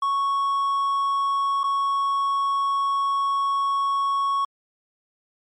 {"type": "tone with dropouts", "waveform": "triangle", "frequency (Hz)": 1108, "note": "C#6", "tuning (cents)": -1, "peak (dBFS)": -18, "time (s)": [0.02, 4.45], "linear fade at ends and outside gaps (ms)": 5, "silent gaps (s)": [1.634, 1.639], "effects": ["MP3 48 kbps"]}